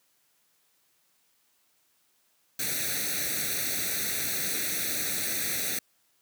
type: noise with comb filter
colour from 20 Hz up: white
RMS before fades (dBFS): -30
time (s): 2.59-5.79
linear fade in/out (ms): 5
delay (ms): 0.49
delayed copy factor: +0.9
effects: white hiss -69 dBFS RMS until 6.21 s + high-pass 100 Hz 12 dB/octave